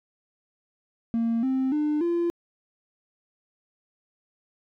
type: tone with pitch steps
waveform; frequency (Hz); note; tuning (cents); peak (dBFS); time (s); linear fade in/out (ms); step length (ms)
triangle; 230.1 / 262.8 / 300.1 / 342.8; A#3 / C4 / D4 / F4; -22 / +8 / +38 / -32; -19; 1.14-2.3; 0; 290
effects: tanh soft clip ceiling -17 dBFS